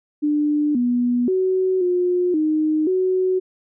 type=tone with pitch steps; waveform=sine; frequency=297 / 243.9 / 374.3 / 358.2 / 309.3 / 371.9 Hz; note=D4 / B3 / F#4 / F4 / D#4 / F#4; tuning=+20 / -21 / +20 / +44 / -10 / +9 cents; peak=-16 dBFS; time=0.22-3.4 s; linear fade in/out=20 ms; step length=530 ms; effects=none